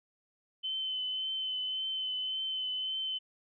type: tone with vibrato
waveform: sine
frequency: 3053 Hz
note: G7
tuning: 46 cents flat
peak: -32 dBFS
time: 0.63-3.19 s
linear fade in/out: 20 ms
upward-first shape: triangle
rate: 1.8 Hz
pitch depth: 21 cents each way
effects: none